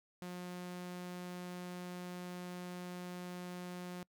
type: tone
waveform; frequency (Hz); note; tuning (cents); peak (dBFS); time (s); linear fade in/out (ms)
sawtooth; 179; F3; +43; -39; 0.22-4.03; 0
effects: noise-tail reverb RT60 0.1 s tail -26 dB re dry